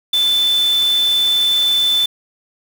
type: tone in noise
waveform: sine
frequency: 3520 Hz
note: A7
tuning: in tune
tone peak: -12 dBFS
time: 0.13-2.06 s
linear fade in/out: 5 ms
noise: white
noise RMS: -29 dBFS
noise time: 0.13-2.06 s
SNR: +14 dB
effects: none